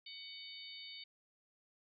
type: harmonic tone with a mistuned harmonic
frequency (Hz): 750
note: F#5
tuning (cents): +23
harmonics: 3 / 4 / 5 / 6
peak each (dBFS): -54 / -54 / -52 / -53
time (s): 0.06-1.04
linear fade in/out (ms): 5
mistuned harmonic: 5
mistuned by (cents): -29
effects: none